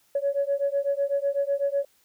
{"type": "beating tone pair", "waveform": "sine", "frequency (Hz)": [557, 565], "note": ["C#5", "C#5"], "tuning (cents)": [8, 33], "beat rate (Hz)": 8, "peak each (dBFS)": -25, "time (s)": [0.15, 1.85], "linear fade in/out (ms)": 5, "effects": ["tanh soft clip ceiling -16 dBFS", "white hiss -64 dBFS RMS until 2.04 s"]}